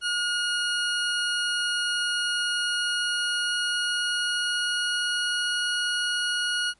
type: tone with pitch glide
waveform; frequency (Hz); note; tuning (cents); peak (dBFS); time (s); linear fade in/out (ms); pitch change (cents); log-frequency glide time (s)
20% pulse; 1438 to 1446.3; F#6 to F#6; -50 to -40; -19; 0.01-6.74; 50; +10; 2.52-5.71
effects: pink hiss -64 dBFS RMS until 6.79 s + MP3 48 kbps